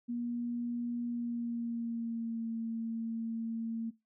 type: tone with pitch glide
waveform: sine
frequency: 238.9 to 227.3 Hz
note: A#3 to A#3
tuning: +43 to -43 cents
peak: -33 dBFS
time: 0.08-3.91 s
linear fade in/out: 20 ms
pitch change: -86 cents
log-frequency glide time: 1.05-2.49 s
effects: noise-tail reverb RT60 0.2 s tail -19 dB re dry